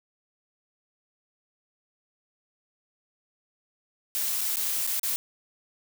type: noise with dropouts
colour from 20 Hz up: blue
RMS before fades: -28 dBFS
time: 4.15-5.16 s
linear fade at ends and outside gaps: 0 ms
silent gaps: 4.409-4.414 / 4.558-4.569 / 4.867-4.874 / 4.996-5.032 s
effects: none